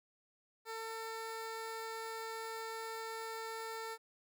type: tone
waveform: 15% pulse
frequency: 448.7 Hz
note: A4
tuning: 34 cents sharp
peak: -35 dBFS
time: 0.65-3.98 s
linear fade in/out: 50 ms
effects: none